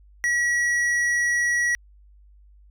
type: tone with hard clipping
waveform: sine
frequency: 1924 Hz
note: B6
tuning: 46 cents flat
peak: -21 dBFS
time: 0.24-1.75 s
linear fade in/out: 0 ms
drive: 8 dB
effects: added 50 Hz sine -49 dBFS peak until 2.7 s